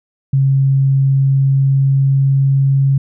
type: tone with pitch glide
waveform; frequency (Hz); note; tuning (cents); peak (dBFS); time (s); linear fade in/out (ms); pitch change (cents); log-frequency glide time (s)
sine; 135.9 to 136.77; C#3 to C#3; -34 to -23; -9; 0.33-2.98; 5; +11; 0.97-2.84
effects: none